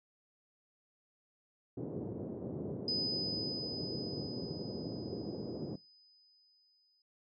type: band-pass noise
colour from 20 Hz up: white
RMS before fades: -41 dBFS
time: 1.77-5.76 s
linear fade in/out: 5 ms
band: 100 to 430 Hz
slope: 24 dB/octave
type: tone with exponential decay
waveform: sine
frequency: 5000 Hz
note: D#8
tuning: 8 cents sharp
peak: -31 dBFS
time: 2.88-7.02 s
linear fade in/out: 2 ms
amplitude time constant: 900 ms
effects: noise-tail reverb RT60 0.2 s tail -20 dB re dry